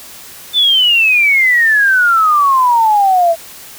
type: exponential sweep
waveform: sine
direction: down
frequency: 3573 to 653 Hz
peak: -7 dBFS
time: 0.53-3.36 s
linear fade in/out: 50 ms
effects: white hiss -34 dBFS RMS until 3.78 s